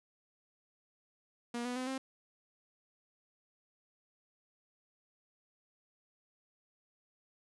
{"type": "tone with pitch steps", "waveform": "sawtooth", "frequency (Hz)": [238.3, 246.8, 255.7, 264.9], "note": ["A#3", "B3", "C4", "C4"], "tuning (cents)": [38, -1, -40, 22], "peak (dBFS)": -32, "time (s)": [1.54, 1.98], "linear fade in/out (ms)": 5, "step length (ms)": 110, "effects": ["resampled to 24000 Hz"]}